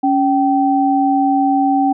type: tone pair together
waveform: sine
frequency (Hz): 278.3 / 774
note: C#4 / G5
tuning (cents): +7 / -22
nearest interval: octave + tritone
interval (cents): 1771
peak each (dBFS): -14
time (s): 0.03-1.93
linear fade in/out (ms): 10
effects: none